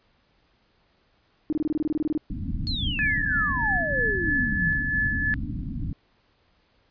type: tone bursts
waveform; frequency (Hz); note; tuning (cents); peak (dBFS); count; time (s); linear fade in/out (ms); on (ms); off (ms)
sine; 307.3; D#4; -21; -21; 14; 1.5-2.176; 0; 26; 24
type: low-pass noise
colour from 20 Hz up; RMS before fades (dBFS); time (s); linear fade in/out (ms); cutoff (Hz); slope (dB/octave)
pink; -30; 2.3-5.93; 2; 300; 96
type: exponential sweep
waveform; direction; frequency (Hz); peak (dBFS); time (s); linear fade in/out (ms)
sine; down; 4379 to 150.3; -28; 2.67-4.73; 0
type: tone with tremolo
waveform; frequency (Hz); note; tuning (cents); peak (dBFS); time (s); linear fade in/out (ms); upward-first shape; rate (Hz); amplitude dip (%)
sine; 1724; A6; -36; -21; 2.99-5.34; 0; sine; 3.1; 45
effects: pink hiss -65 dBFS RMS until 6.9 s + resampled to 11025 Hz